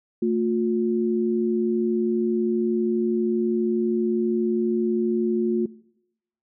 sine tone pair together, 224.4 / 356.8 Hz, A3 / F4, +34 / +37 cents, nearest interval minor sixth, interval 803 cents, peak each -22 dBFS, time 0.22-5.66 s, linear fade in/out 5 ms, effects noise-tail reverb RT60 0.8 s tail -21 dB re dry

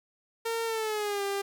sawtooth tone with pitch glide, 457.3 to 398.1 Hz, A#4 to G4, -33 to +27 cents, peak -25 dBFS, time 0.45-1.42 s, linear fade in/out 10 ms, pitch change -240 cents, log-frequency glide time 0.65-1.23 s, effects none

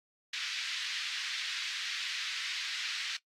white band-pass noise, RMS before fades -37 dBFS, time 0.33-3.17 s, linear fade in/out 5 ms, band 1700 to 4500 Hz, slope 24 dB/octave, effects noise-tail reverb RT60 0.1 s tail -19 dB re dry + AAC 64 kbps

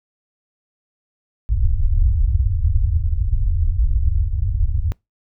pink low-pass noise, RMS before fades -17 dBFS, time 1.49-4.92 s, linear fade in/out 0 ms, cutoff 100 Hz, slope 48 dB/octave, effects noise-tail reverb RT60 0.2 s tail -25 dB re dry

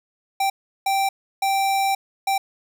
square tone bursts at uneven times, 782 Hz, G5, 4 cents flat, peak -19 dBFS, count 4, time 0.4-0.5 / 0.86-1.09 / 1.42-1.95 / 2.27-2.38 s, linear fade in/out 5 ms, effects none

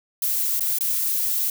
violet noise with dropouts, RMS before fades -23 dBFS, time 0.22-1.5 s, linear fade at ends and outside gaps 2 ms, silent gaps 0.596-0.606 / 0.786-0.807 s, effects none

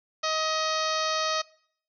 harmonic tone, 630 Hz, D#5, 21 cents sharp, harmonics 1 / 2 / 3 / 4 / 5 / 6 / 7 / 8 / 9 / 10, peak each -31 / -29 / -36 / -37 / -38 / -36 / -35 / -37 / -39 / -42 dBFS, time 0.23-1.42 s, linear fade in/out 10 ms, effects noise-tail reverb RT60 0.6 s tail -22 dB re dry

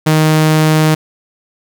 sawtooth tone, 156 Hz, D#3, 5 cents sharp, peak -4 dBFS, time 0.06-0.95 s, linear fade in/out 10 ms, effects none

